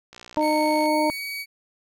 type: click train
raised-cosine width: 0.2 ms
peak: -25 dBFS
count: 45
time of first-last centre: 0.13-0.857 s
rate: 60.5 Hz
type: harmonic tone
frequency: 305.5 Hz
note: D#4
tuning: 32 cents flat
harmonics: 1 / 2 / 3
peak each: -23 / -23 / -23 dBFS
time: 0.37-1.1 s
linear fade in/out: 0 ms
type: tone with pitch glide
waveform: 30% pulse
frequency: 2217 to 2262 Hz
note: C#7 to C#7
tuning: 0 to +34 cents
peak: -27 dBFS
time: 0.4-1.46 s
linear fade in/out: 50 ms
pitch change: +34 cents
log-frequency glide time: 0.87-1.25 s
effects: none